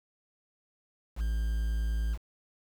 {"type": "tone with quantisation", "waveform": "triangle", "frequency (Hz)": 55, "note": "A1", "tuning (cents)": 0, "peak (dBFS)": -25, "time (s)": [1.16, 2.18], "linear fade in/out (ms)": 50, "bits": 8, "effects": []}